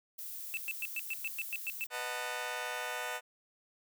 violet noise, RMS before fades -43 dBFS, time 0.18-1.87 s, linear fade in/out 10 ms
triangle tone bursts, 2639 Hz, E7, 1 cent sharp, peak -32 dBFS, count 10, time 0.54-1.84 s, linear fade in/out 0 ms, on 31 ms, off 110 ms
15% pulse chord, B dominant seventh, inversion none, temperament just, 493.9 / 617.4 / 740.8 / 889 Hz, B4 / D#5 / F#5 / A5, 0 / -14 / +2 / +18 cents, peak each -36 dBFS, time 1.9-3.21 s, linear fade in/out 50 ms
effects none

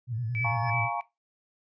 sine tone with vibrato, 116.54 Hz, A#2, in tune, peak -29 dBFS, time 0.07-0.89 s, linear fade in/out 50 ms, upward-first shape square, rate 9 Hz, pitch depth 100 cents each way
square tone with exponential growth, 1723 Hz, A6, 37 cents flat, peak -36 dBFS, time 0.14-0.7 s, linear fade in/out 2 ms, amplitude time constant 120 ms
sine tone with tremolo, 2303 Hz, D7, 34 cents flat, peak -28 dBFS, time 0.35-1.01 s, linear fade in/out 0 ms, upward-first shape sine, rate 2.9 Hz, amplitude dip 90%
sine chord, Bb minor seventh, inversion second, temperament equal with one note detuned, 701.3 / 830.6 / 932.3 / 1108.7 Hz, F5 / Ab5 / Bb5 / Db6, +7 / 0 / 0 / 0 cents, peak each -34 dBFS, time 0.44-1.01 s, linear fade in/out 10 ms
effects noise-tail reverb RT60 0.2 s tail -17 dB re dry + resampled to 16000 Hz

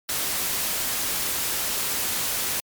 white noise, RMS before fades -26 dBFS, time 0.09-2.6 s, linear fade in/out 0 ms, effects MP3 96 kbps

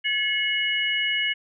sine tone cluster, 1710 / 2176 / 2918 Hz, A6 / C#7 / F#7, -50 / -33 / -25 cents, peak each -29 / -25 / -25 dBFS, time 0.04-1.34 s, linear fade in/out 20 ms, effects none

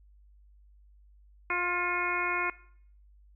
harmonic tone with a mistuned harmonic, 353 Hz, F4, 19 cents sharp, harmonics 1 / 2 / 3 / 4 / 5 / 6 / 7, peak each -37 / -40 / -33 / -34 / -40 / -32 / -35 dBFS, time 1.5-2.5 s, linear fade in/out 2 ms, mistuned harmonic 6, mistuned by +34 cents, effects noise-tail reverb RT60 0.6 s tail -20 dB re dry + added 50 Hz sine -55 dBFS peak until 3.35 s

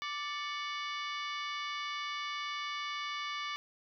harmonic tone with a mistuned harmonic, 587.3 Hz, D5, in tune, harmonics 2 / 3 / 4 / 5 / 6 / 7 / 8 / 9 / 10, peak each -39 / -46 / -42 / -45 / -45 / -54 / -50 / -57 / -58 dBFS, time 0.02-3.56 s, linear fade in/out 0 ms, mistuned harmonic 4, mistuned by -90 cents, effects none

